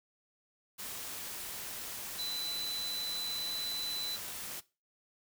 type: tone in noise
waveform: sine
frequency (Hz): 4000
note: B7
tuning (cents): +21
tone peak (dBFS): -35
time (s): 2.18-4.17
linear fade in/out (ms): 20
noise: white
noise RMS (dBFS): -42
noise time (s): 0.78-4.61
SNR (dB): +4
effects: noise-tail reverb RT60 0.3 s tail -20 dB re dry